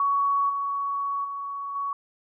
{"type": "tone with level steps", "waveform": "sine", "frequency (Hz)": 1121, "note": "C#6", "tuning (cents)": 19, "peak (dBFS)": [-20, -25, -30, -26], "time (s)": [0, 1.93], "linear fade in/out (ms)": 2, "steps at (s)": [0.49, 1.24, 1.75], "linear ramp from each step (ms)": 10, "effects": []}